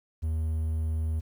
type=tone; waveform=triangle; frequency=79.3 Hz; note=D#2; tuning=33 cents sharp; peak=-24 dBFS; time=0.22-1.21 s; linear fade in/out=20 ms; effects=10-bit